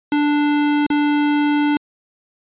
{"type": "tone with dropouts", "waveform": "square", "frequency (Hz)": 293.7, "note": "D4", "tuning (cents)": 0, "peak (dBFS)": -15, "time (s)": [0.12, 1.77], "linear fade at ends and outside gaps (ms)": 2, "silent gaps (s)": [0.865, 0.902], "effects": ["resampled to 8000 Hz"]}